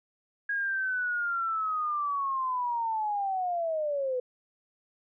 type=linear sweep; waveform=sine; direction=down; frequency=1647 to 493.2 Hz; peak=-27 dBFS; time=0.49-4.2 s; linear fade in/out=5 ms; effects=none